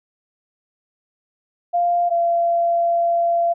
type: tone pair in turn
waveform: sine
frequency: 697 / 683.8 Hz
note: F5 / F5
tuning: -4 / -37 cents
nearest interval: unison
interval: 33 cents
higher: first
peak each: -15 dBFS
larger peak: neither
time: 1.73-2.1 / 2.1-3.54 s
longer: second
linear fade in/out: 20 ms
effects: none